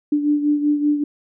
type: beating tone pair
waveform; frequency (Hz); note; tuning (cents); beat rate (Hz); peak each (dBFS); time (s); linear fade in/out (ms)
sine; 293.7 / 298.9; D4 / D4; 0 / +31; 5.2; -16 / -23; 0.12-1.04; 5
effects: none